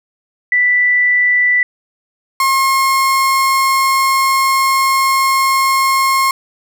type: tone pair in turn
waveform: sine / 35% pulse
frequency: 1975.5 / 1074.7 Hz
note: B6 / C6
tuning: 0 / +46 cents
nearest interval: major seventh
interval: 1054 cents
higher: first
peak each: -9 dBFS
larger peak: neither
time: 0.52-1.63 / 2.4-6.31 s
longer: second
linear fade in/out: 2 ms
effects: none